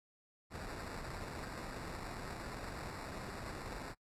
pink noise with sample-and-hold, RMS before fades -45 dBFS, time 0.5-3.95 s, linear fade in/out 50 ms, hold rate 3150 Hz, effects noise-tail reverb RT60 0.1 s tail -23 dB re dry + low-pass 11000 Hz 12 dB/octave

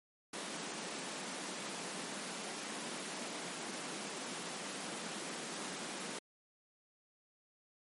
pink high-pass noise, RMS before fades -43 dBFS, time 0.33-6.19 s, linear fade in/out 5 ms, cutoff 170 Hz, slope 48 dB/octave, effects MP3 48 kbps

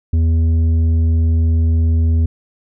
sine tone with tanh clipping, 81.6 Hz, E2, 17 cents flat, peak -12 dBFS, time 0.13-2.26 s, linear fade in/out 5 ms, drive 7 dB, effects none

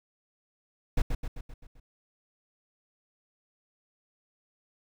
brown noise with echo, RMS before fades -23 dBFS, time 0.97-1.02 s, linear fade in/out 5 ms, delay 130 ms, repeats 6, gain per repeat -5 dB, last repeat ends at 1.8 s, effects none

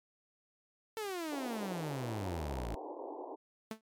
sawtooth exponential sweep, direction down, 451.7 to 51.91 Hz, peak -33 dBFS, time 0.97-2.75 s, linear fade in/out 0 ms
pink band-pass noise, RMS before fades -44 dBFS, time 1.31-3.36 s, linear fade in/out 20 ms, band 280 to 1000 Hz, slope 96 dB/octave
sawtooth tone with exponential decay, 220 Hz, A3, in tune, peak -31 dBFS, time 3.71-3.81 s, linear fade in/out 2 ms, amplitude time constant 21 ms
effects MP3 96 kbps

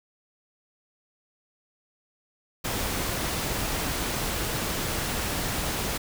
pink noise, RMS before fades -29 dBFS, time 2.64-5.98 s, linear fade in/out 10 ms, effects none

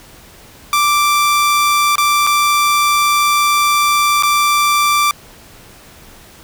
sawtooth tone with dropouts, 1174.7 Hz, D6, in tune, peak -7 dBFS, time 0.73-5.11 s, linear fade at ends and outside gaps 1 ms, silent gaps 1.956-1.981 / 2.267-2.271 / 4.225-4.233 s, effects pink hiss -41 dBFS RMS until 6.43 s

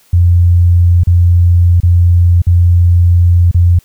sine tone with dropouts, 87.31 Hz, F2, in tune, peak -4 dBFS, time 0.13-3.79 s, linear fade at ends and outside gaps 5 ms, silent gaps 1.036-1.071 / 1.803-1.832 / 2.419-2.468 / 3.513-3.545 s, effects white hiss -49 dBFS RMS until 3.84 s

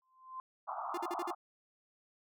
sine tone with exponential growth, 1039 Hz, C6, 12 cents flat, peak -38 dBFS, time 0.02-0.4 s, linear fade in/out 1 ms, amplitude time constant 81 ms
pink band-pass noise, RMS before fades -40 dBFS, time 0.67-1.35 s, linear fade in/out 20 ms, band 670 to 1300 Hz, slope 96 dB/octave
45% pulse tone bursts, 349.6 Hz, F4, 2 cents sharp, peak -37 dBFS, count 5, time 0.94-1.308 s, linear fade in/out 5 ms, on 36 ms, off 47 ms
effects none

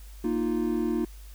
triangle chord, Bb suspended fourth, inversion none, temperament just, 233.1 / 310.8 / 349.6 Hz, Bb3 / Eb4 / F4, 0 / -2 / +2 cents, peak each -27 dBFS, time 0.24-1.05 s, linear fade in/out 5 ms, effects added 50 Hz sine -42 dBFS peak until 1.34 s + white hiss -55 dBFS RMS until 1.34 s

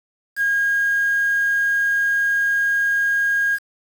sine tone with quantisation, 1629 Hz, G#6, 34 cents flat, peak -16 dBFS, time 0.36-3.59 s, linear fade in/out 50 ms, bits 6, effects none

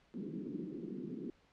white band-pass noise, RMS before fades -43 dBFS, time 0.14-1.3 s, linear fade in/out 0 ms, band 160 to 370 Hz, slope 48 dB/octave, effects pink hiss -69 dBFS RMS until 1.52 s + low-pass 4000 Hz 12 dB/octave

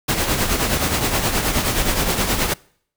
pink noise with tremolo, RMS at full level -17 dBFS, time 0.08-2.54 s, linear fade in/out 10 ms, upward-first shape triangle, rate 9.5 Hz, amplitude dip 60%, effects noise-tail reverb RT60 0.6 s tail -24 dB re dry

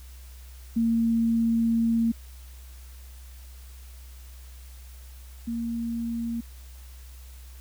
sine tone pair in turn, 229.1 / 231.9 Hz, A#3 / A#3, -30 / -9 cents, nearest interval unison, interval 21 cents, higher second, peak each -20 / -27 dBFS, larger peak first, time 0.76-2.12 / 5.47-6.41 s, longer first, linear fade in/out 10 ms, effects added 63 Hz sine -42 dBFS peak until 7.6 s + white hiss -54 dBFS RMS until 7.6 s

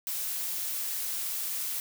blue noise, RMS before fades -33 dBFS, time 0.07-1.8 s, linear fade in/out 0 ms, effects none

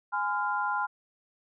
sine chord, F minor, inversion first, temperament equal with one note detuned, 830.6 / 1020.8 / 1396.9 Hz, Ab5 / C6 / F6, 0 / -43 / 0 cents, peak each -31 dBFS, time 0.12-0.87 s, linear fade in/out 20 ms, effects none

